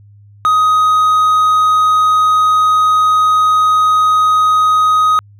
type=tone; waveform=triangle; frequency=1254 Hz; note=D#6; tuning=13 cents sharp; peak=-6 dBFS; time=0.45-5.19 s; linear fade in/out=0 ms; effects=added 102 Hz sine -39 dBFS peak until 5.39 s